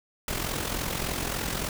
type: noise with amplitude modulation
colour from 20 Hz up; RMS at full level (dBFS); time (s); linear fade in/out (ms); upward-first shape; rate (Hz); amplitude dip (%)
pink; -28; 0.28-1.69; 2; sine; 43.4; 60
effects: none